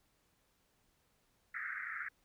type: band-pass noise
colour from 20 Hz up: white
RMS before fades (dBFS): -42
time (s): 1.54-2.09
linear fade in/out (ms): 10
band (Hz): 1300 to 2100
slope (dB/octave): 96
effects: pink hiss -75 dBFS RMS until 2.24 s

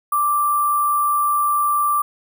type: tone with sample-and-hold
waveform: sine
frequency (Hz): 1174.7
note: D6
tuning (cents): 0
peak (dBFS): -15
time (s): 0.12-2.02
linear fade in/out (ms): 5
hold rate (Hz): 11025
effects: none

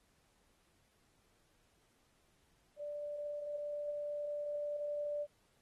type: tone with level ramp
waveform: sine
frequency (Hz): 587.3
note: D5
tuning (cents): 0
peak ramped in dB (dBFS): -40 to -35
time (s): 2.76-5.27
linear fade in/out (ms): 50
effects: pink hiss -74 dBFS RMS until 5.61 s + AAC 32 kbps

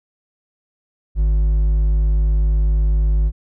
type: tone with hard clipping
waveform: triangle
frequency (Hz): 52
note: G#1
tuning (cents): +3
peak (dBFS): -14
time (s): 1.15-3.32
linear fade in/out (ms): 50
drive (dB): 7
effects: none

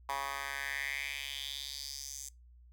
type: tone with high-pass filter sweep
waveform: 10% pulse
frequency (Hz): 138.59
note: C#3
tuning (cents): 0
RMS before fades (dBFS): -40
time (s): 0.09-2.29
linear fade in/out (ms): 2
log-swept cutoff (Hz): 990 to 7000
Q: 3.9
effects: noise-tail reverb RT60 0.2 s tail -22 dB re dry + added 60 Hz sine -55 dBFS peak until 2.72 s

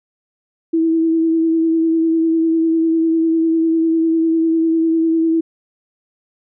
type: tone with vibrato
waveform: sine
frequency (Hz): 326.1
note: E4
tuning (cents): -19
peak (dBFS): -12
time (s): 0.73-5.41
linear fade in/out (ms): 10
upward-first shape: sine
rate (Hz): 10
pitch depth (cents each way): 20
effects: none

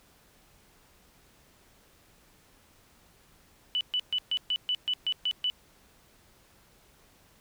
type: tone bursts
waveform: sine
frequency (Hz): 2977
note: F#7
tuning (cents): +10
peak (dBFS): -25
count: 10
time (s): 3.75-5.5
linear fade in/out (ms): 0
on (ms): 58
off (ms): 130
effects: pink hiss -61 dBFS RMS until 7.4 s

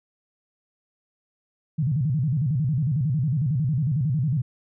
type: tone with vibrato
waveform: sine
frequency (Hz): 139.8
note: C#3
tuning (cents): +15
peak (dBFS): -20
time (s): 1.78-4.42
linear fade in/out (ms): 10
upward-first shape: square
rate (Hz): 11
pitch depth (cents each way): 210
effects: none

